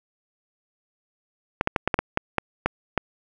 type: clicks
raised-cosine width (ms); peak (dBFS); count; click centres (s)
0.5; -5; 10; 1.611 / 1.674 / 1.762 / 1.876 / 1.942 / 1.99 / 2.174 / 2.383 / 2.66 / 2.977
effects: none